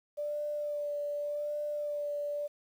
sine tone with vibrato, 587.3 Hz, D5, in tune, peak -32 dBFS, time 0.17-2.48 s, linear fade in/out 20 ms, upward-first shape sine, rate 0.86 Hz, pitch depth 15 cents each way, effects 10-bit

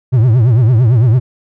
triangle tone with vibrato, 118.5 Hz, A#2, 29 cents sharp, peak -4 dBFS, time 0.12-1.2 s, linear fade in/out 20 ms, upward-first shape triangle, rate 8.9 Hz, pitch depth 220 cents each way, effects none

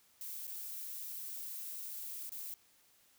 violet noise with dropouts, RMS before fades -44 dBFS, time 0.21-2.54 s, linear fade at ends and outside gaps 1 ms, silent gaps 0.47-0.477 / 2.294-2.319 s, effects white hiss -68 dBFS RMS until 3.18 s

